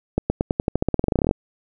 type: accelerating click train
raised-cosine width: 2 ms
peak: -5 dBFS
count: 21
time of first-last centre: 0.18-1.311 s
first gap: 120 ms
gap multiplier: 0.91
effects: none